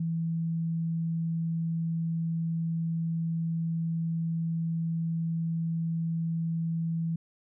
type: tone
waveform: sine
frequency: 164.81 Hz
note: E3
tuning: in tune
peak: -27 dBFS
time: 0-7.16 s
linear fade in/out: 5 ms
effects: none